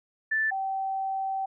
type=tone pair in turn; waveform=sine; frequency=1760 / 772.3 Hz; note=A6 / G5; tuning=0 / -26 cents; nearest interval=octave + major second; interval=1426 cents; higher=first; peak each=-23 / -27 dBFS; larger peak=first; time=0.31-0.51 / 0.51-1.46 s; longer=second; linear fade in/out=10 ms; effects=none